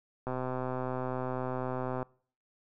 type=click train; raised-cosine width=1 ms; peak=-21 dBFS; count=226; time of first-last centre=0.27-2.028 s; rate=128 Hz; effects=noise-tail reverb RT60 0.5 s tail -24 dB re dry